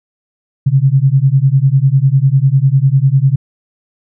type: beating tone pair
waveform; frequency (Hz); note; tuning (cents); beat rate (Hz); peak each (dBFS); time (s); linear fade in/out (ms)
sine; 130.81 / 140.81; C3 / C#3; 0 / +27; 10; -10; 0.66-3.36; 10
effects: none